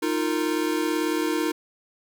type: chord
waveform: square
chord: Eb suspended second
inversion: none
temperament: equal with one note detuned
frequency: 311.1 / 349.2 / 460 Hz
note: Eb4 / F4 / Bb4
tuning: 0 / 0 / -23 cents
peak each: -26 / -28 / -31 dBFS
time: 0.02-1.52 s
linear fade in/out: 10 ms
effects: none